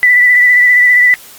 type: tone with vibrato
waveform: sine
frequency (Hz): 1975.5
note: B6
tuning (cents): 0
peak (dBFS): -4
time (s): 0.03-1.14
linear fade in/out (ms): 0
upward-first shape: sine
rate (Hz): 15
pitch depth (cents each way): 25
effects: white hiss -36 dBFS RMS until 1.38 s + Opus 32 kbps